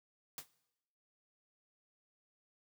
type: noise with exponential decay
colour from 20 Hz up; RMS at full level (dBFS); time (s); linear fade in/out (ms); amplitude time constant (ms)
white; -40; 0.38-0.48; 1; 21
effects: noise-tail reverb RT60 0.9 s tail -20 dB re dry + high-pass 80 Hz 12 dB/octave